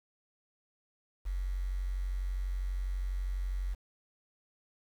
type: tone with quantisation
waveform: sine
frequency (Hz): 46.1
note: F#1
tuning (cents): -6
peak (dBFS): -31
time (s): 1.25-3.75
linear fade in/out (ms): 20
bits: 9
effects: none